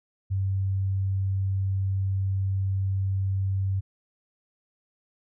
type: tone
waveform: sine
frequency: 96.5 Hz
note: G2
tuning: 27 cents flat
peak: -23 dBFS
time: 0.3-3.81 s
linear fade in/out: 20 ms
effects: none